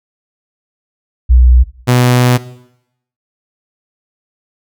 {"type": "tone pair in turn", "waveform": ["sine", "sawtooth"], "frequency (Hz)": [61.74, 124.02], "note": ["B1", "B2"], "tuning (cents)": [0, 8], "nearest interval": "octave", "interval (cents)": 1208, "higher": "second", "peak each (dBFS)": -3, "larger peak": "neither", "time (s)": [[1.29, 1.64], [1.87, 2.38]], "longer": "second", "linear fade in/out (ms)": 20, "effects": ["noise-tail reverb RT60 0.8 s tail -17 dB re dry"]}